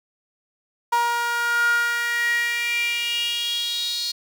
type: tone with high-pass filter sweep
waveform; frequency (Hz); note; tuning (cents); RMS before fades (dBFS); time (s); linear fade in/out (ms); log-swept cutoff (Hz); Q
sawtooth; 473.6; A#4; +27; -23; 0.92-4.12; 10; 1000 to 4300; 7.7
effects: none